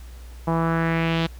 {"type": "tone with low-pass filter sweep", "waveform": "sawtooth", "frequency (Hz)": 164.81, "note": "E3", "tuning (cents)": 0, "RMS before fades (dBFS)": -22, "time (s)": [0.47, 1.27], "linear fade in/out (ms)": 10, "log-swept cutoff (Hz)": [930, 3700], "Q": 2.6, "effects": ["added 60 Hz sine -37 dBFS peak until 1.39 s", "pink hiss -51 dBFS RMS until 1.39 s"]}